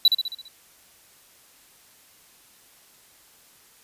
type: tone with echo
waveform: triangle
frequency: 3951 Hz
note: B7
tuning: in tune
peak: -10 dBFS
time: 0.05-0.08 s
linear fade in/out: 2 ms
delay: 67 ms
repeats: 6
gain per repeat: -5 dB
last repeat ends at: 0.482 s
effects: white hiss -55 dBFS RMS until 3.83 s + resampled to 32000 Hz